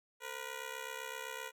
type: ring-modulated tone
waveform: 10% pulse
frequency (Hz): 483.9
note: B4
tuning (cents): -35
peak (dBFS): -30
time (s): 0.2-1.52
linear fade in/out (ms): 50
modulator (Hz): 33.9
effects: none